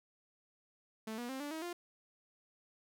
sawtooth tone with pitch steps, 220 / 241.3 / 264.7 / 290.3 / 318.4 / 349.2 Hz, A3 / B3 / C4 / D4 / D#4 / F4, 0 / -40 / +20 / -20 / +40 / 0 cents, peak -36 dBFS, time 1.07-1.73 s, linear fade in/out 5 ms, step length 110 ms, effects none

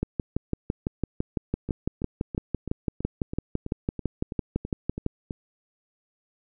two click trains, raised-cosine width 3 ms, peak -12 / -19 dBFS, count 31 / 12, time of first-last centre 0.03-5.064 / 1.69-5.308 s, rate 5.96 / 3.04 Hz, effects none

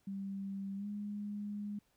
sine tone with pitch glide, 196 to 206.1 Hz, G3 to G#3, 0 to -13 cents, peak -38 dBFS, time 0.07-1.79 s, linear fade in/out 5 ms, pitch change +87 cents, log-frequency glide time 0.76-0.87 s, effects pink hiss -75 dBFS RMS until 1.96 s

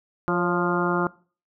harmonic tone with a mistuned harmonic, 175.3 Hz, F3, 7 cents sharp, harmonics 1 / 2 / 3 / 4 / 5 / 6 / 7 / 8, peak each -26 / -25 / -31 / -32 / -32 / -31 / -29 / -30 dBFS, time 0.28-1.07 s, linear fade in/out 0 ms, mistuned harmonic 3, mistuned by +57 cents, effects noise-tail reverb RT60 0.4 s tail -21 dB re dry

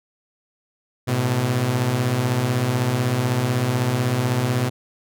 sawtooth beating tone pair, 110 / 126 Hz, A2 / B2, 0 / +35 cents, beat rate 16 Hz, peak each -21 / -16 dBFS, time 1.07-4.7 s, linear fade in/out 20 ms, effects none

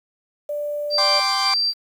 sine tone, 588 Hz, D5, 2 cents sharp, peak -23 dBFS, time 0.49-1.2 s, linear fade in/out 5 ms
sine tone with tremolo, 4697 Hz, D8, 1 cent flat, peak -17 dBFS, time 0.9-1.74 s, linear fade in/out 50 ms, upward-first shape square, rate 1.8 Hz, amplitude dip 35%
sawtooth chord, G suspended fourth, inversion none, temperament equal, 784 / 1046.5 / 1174.7 Hz, G5 / C6 / D6, 0 / 0 / 0 cents, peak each -21 dBFS, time 0.98-1.54 s, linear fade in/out 2 ms
effects low-pass 8000 Hz 12 dB/octave + 8-bit

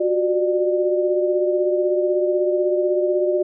sine tone cluster, 362.8 / 378.9 / 598 Hz, F#4 / F#4 / D5, -34 / +41 / +31 cents, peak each -19 / -27 / -20 dBFS, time 0-3.43 s, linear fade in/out 10 ms, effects none

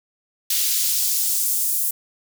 white noise with high-pass filter sweep, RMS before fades -21 dBFS, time 0.5-1.91 s, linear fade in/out 5 ms, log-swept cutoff 3300 to 10000 Hz, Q 0.91, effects none

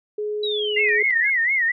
sine tone, 420.5 Hz, G#4, 22 cents sharp, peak -23 dBFS, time 0.18-1.03 s, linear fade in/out 5 ms
sine exponential sweep, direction down, 3953 to 1616 Hz, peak -24 dBFS, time 0.43-1.3 s, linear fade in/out 5 ms
sine tone with vibrato, 1993 Hz, B6, 15 cents sharp, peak -17 dBFS, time 0.76-1.72 s, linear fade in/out 10 ms, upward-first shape sine, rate 4.2 Hz, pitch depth 160 cents each way
clicks, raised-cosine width 0.3 ms, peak -26 dBFS, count 2, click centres 0.89 / 1.105 s
effects none

